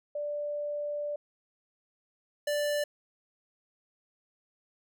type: tone pair in turn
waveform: sine / square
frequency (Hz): 587.3 / 587.3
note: D5 / D5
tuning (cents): 0 / 0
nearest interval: unison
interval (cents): 0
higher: neither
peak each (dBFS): -31 / -28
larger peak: second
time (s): 0.15-1.16 / 2.47-2.84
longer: first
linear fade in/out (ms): 5
effects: none